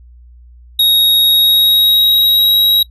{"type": "tone with pitch glide", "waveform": "square", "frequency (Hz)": [3769, 3837], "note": ["A#7", "A#7"], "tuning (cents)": [18, 49], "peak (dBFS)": -8, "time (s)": [0.79, 2.83], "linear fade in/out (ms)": 5, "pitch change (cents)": 31, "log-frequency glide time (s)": [1.2, 2.56], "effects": ["noise-tail reverb RT60 0.1 s tail -23 dB re dry", "added 60 Hz sine -37 dBFS peak until 2.9 s"]}